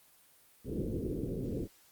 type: low-pass noise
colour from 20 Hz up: white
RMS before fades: -36 dBFS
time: 0.64-1.68 s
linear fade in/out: 50 ms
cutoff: 450 Hz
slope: 48 dB/octave
effects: white hiss -63 dBFS RMS until 1.91 s + Opus 32 kbps

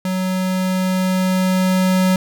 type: tone with level ramp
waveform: square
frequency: 185.9 Hz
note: F#3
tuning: 8 cents sharp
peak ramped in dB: -19 to -13 dBFS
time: 0.05-2.16 s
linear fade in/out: 2 ms
effects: none

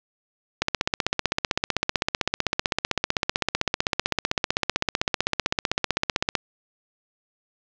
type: click train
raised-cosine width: 0.2 ms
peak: -3 dBFS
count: 91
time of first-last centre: 0.62-6.352 s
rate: 15.7 Hz
effects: low-pass 6000 Hz 12 dB/octave + 7-bit

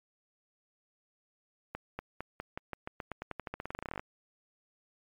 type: accelerating click train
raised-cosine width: 0.5 ms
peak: -22 dBFS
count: 27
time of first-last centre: 1.75-3.995 s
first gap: 240 ms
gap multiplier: 0.9
effects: MP3 96 kbps

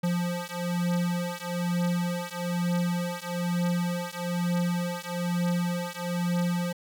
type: beating tone pair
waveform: square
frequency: 174.61 / 175.71 Hz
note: F3 / F3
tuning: 0 / +11 cents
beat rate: 1.1 Hz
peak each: -30 dBFS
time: 0.03-6.73 s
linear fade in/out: 10 ms
effects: none

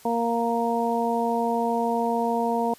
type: harmonic tone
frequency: 233.1 Hz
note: A#3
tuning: in tune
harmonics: 1 / 2 / 3 / 4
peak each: -27 / -27 / -27 / -27 dBFS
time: 0.05-2.74 s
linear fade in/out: 5 ms
effects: white hiss -51 dBFS RMS until 2.78 s + resampled to 32000 Hz

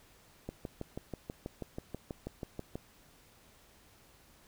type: click train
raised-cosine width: 2 ms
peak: -25 dBFS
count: 15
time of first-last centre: 0.49-2.755 s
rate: 6.18 Hz
effects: pink hiss -62 dBFS RMS until 4.47 s

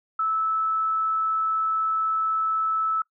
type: tone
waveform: sine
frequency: 1308 Hz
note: E6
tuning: 14 cents flat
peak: -21 dBFS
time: 0.19-3.02 s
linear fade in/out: 5 ms
effects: noise-tail reverb RT60 0.1 s tail -22 dB re dry

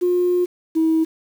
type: tone pair in turn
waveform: sine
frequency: 356.9 / 321.6 Hz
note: F4 / E4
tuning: +38 / -43 cents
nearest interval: major second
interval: 181 cents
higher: first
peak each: -14 / -13 dBFS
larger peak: second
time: 0.01-0.46 / 0.75-1.05 s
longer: first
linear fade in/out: 20 ms
effects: tanh soft clip ceiling -10 dBFS + 7-bit

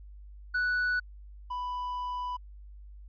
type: tone pair in turn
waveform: triangle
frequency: 1480 / 991.5 Hz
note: F#6 / B5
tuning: 0 / +7 cents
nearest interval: perfect fifth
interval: 693 cents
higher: first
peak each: -24 / -30 dBFS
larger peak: first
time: 0.54-1 / 1.5-2.37 s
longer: second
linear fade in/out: 10 ms
effects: added 50 Hz sine -45 dBFS peak until 3.08 s + resampled to 11025 Hz

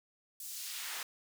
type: noise with high-pass filter sweep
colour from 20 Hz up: pink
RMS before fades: -42 dBFS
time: 0.4-1.03 s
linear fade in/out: 2 ms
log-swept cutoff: 8600 to 990 Hz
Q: 0.81
effects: none

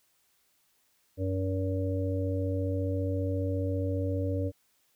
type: harmonic tone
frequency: 94.7 Hz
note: F#2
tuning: 41 cents sharp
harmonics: 1 / 3 / 5 / 6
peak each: -29 / -34 / -36 / -37 dBFS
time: 1.17-4.52 s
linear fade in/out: 50 ms
effects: white hiss -70 dBFS RMS until 4.95 s

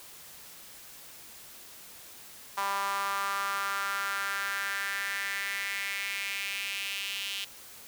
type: tone with high-pass filter sweep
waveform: sawtooth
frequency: 198.1 Hz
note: G3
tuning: 18 cents sharp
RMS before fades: -33 dBFS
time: 2.57-7.45 s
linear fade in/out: 10 ms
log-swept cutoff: 1000 to 3000 Hz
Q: 3.8
effects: white hiss -49 dBFS RMS until 7.87 s

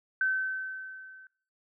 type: tone with level ramp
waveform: sine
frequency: 1534 Hz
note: G6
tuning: 38 cents flat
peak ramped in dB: -23 to -49 dBFS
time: 0.21-1.27 s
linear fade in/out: 2 ms
effects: noise-tail reverb RT60 0.5 s tail -20 dB re dry

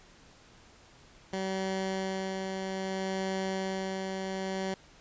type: tone with tremolo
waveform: 15% pulse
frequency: 190.7 Hz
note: G3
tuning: 47 cents flat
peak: -24 dBFS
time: 1.33-4.74 s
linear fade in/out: 2 ms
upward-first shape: sine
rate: 0.62 Hz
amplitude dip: 30%
effects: pink hiss -57 dBFS RMS until 5 s + resampled to 16000 Hz

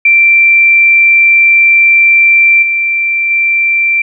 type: tone with level steps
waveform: sine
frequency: 2352 Hz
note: D7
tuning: 2 cents sharp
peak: -3 / -9 / -7 dBFS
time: 0.05-4.02 s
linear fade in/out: 5 ms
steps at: 2.62 / 3.3 s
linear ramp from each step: 10 ms
effects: none

